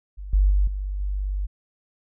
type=tone with level steps; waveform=sine; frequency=48.86 Hz; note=G1; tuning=5 cents flat; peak=-32 / -14 / -16 / -25 / -23 dBFS; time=0.17-1.47 s; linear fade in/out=20 ms; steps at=0.33 / 0.5 / 0.67 / 1 s; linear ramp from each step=5 ms; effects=none